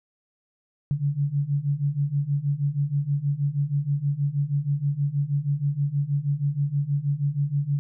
sine beating tone pair, 139.4 / 145.7 Hz, C#3 / D3, +10 / -13 cents, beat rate 6.3 Hz, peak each -26 / -24 dBFS, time 0.91-7.79 s, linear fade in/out 0 ms, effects none

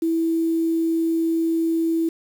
sine tone with quantisation, 328.4 Hz, E4, 6 cents flat, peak -18 dBFS, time 0.02-2.09 s, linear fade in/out 5 ms, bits 7, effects none

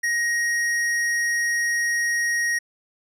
square tone, 1880 Hz, A#6, 14 cents sharp, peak -21 dBFS, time 0.03-2.59 s, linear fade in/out 10 ms, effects low-pass 11000 Hz 12 dB/octave

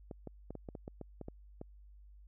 clicks, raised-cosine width 2 ms, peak -30 dBFS, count 11, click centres 0.112 / 0.273 / 0.506 / 0.553 / 0.688 / 0.752 / 0.879 / 1.013 / 1.213 / 1.284 / 1.614 s, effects added 50 Hz sine -54 dBFS peak until 2.27 s

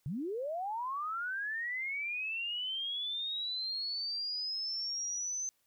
sine linear sweep, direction up, 122.6 to 6190 Hz, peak -34 dBFS, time 0.06-5.49 s, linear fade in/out 0 ms, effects white hiss -75 dBFS RMS until 5.66 s

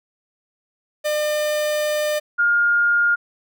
45% pulse / sine tone pair in turn, 602 / 1415.8 Hz, D5 / F6, +43 / +23 cents, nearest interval octave + minor third, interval 1480 cents, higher second, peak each -19 / -14 dBFS, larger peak second, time 1.04-2.2 / 2.38-3.16 s, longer first, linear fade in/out 20 ms, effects none

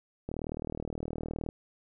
click train, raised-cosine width 2 ms, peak -22 dBFS, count 48, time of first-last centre 0.29-1.489 s, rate 39.2 Hz, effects none

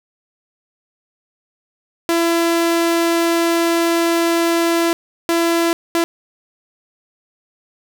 sawtooth tone bursts at uneven times, 336.3 Hz, E4, 35 cents sharp, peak -10 dBFS, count 3, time 2.09-4.93 / 5.29-5.73 / 5.95-6.04 s, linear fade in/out 0 ms, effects none

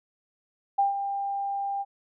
sine tone with ADSR envelope, 796 Hz, G5, 26 cents sharp, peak -18 dBFS, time 0.78-1.85 s, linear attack 11 ms, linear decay 140 ms, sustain -9 dB, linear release 39 ms, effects none

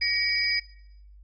sine tone cluster, 1893 / 2273 / 4941 Hz, A#6 / C#7 / D#8, +26 / +43 / -13 cents, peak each -32 / -27 / -25 dBFS, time 0.01-0.6 s, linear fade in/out 10 ms, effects noise-tail reverb RT60 0.7 s tail -18 dB re dry + added 50 Hz sine -47 dBFS peak until 1.23 s

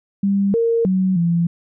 sine tone with pitch steps, 198.3 / 461.4 / 187.5 / 170.1 Hz, G3 / A#4 / F#3 / F3, +20 / -18 / +23 / -45 cents, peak -14 dBFS, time 0.23-1.47 s, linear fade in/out 5 ms, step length 310 ms, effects none

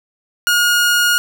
sawtooth tone, 1433 Hz, F6, 44 cents sharp, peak -8 dBFS, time 0.47-1.18 s, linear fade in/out 0 ms, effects none

